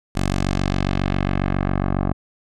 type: tone with low-pass filter sweep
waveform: 10% pulse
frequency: 47.34 Hz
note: F#1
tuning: 40 cents sharp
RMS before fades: -21 dBFS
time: 0.15-2.13 s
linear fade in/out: 10 ms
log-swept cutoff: 9500 to 1000 Hz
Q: 1
effects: none